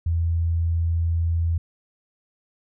sine tone, 83.5 Hz, E2, 23 cents sharp, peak -19 dBFS, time 0.06-1.58 s, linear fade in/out 5 ms, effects none

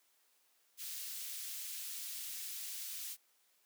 white high-pass noise, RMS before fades -44 dBFS, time 0.77-3.17 s, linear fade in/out 50 ms, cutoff 2800 Hz, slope 12 dB/octave, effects white hiss -73 dBFS RMS until 3.65 s + high-pass 300 Hz 12 dB/octave

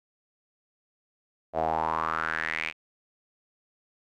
sawtooth tone with band-pass filter sweep, 80 Hz, D#2, 49 cents sharp, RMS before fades -29 dBFS, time 1.53-2.73 s, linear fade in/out 50 ms, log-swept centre 640 to 2500 Hz, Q 5.4, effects none

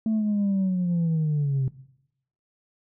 sine linear sweep, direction down, 222.7 to 130.1 Hz, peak -19 dBFS, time 0.06-1.68 s, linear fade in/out 2 ms, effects noise-tail reverb RT60 0.8 s tail -19 dB re dry + tanh soft clip ceiling -19 dBFS

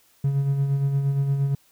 triangle tone with tremolo, 138.9 Hz, C#3, 4 cents sharp, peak -15 dBFS, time 0.24-1.55 s, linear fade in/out 5 ms, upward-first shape sine, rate 8.6 Hz, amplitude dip 50%, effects tanh soft clip ceiling -12 dBFS + white hiss -60 dBFS RMS until 1.71 s

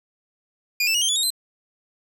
25% pulse tone with pitch steps, 2429 / 2649 / 2889 / 3150 / 3435 / 3746 / 4085 Hz, D#7 / E7 / F#7 / G7 / A7 / A#7 / C8, -42 / +8 / -42 / +8 / -42 / +8 / -42 cents, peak -15 dBFS, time 0.8-1.304 s, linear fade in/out 5 ms, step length 72 ms, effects none

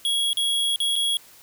square tone with dropouts, 3322 Hz, G#7, in tune, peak -21 dBFS, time 0.05-1.17 s, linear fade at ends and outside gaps 1 ms, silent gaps 0.331-0.371 / 0.76-0.802 / 0.957-0.962 s, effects white hiss -50 dBFS RMS until 1.42 s

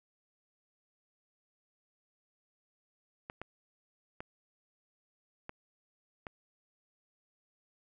clicks, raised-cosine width 0.5 ms, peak -26 dBFS, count 5, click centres 3.299 / 3.416 / 4.205 / 5.494 / 6.268 s, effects none

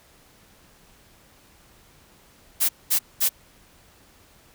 blue noise bursts, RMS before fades -20 dBFS, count 3, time 2.6-3.293 s, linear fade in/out 20 ms, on 91 ms, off 210 ms, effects pink hiss -55 dBFS RMS until 4.54 s

